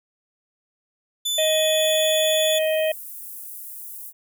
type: tone with pitch glide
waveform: sawtooth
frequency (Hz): 3500 to 3432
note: A7 to A7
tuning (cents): -10 to -44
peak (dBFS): -19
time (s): 1.25-2.59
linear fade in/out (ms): 10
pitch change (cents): -34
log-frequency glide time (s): 1.41-1.5
type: harmonic tone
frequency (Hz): 628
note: D#5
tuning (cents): +16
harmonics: 1 / 3 / 4 / 5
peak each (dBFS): -19 / -33 / -31 / -33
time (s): 1.38-2.92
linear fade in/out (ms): 5
type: high-pass noise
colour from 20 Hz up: pink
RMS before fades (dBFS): -37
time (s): 1.78-4.13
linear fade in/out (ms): 50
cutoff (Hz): 11000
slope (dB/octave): 24
effects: none